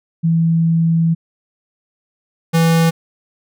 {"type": "tone pair in turn", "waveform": ["sine", "square"], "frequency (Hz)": [164.9, 164.9], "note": ["E3", "E3"], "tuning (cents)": [1, 1], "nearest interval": "unison", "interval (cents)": 0, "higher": "neither", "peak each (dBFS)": -11, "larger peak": "neither", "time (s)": [[0.23, 1.15], [2.53, 2.91]], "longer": "first", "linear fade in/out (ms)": 20, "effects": []}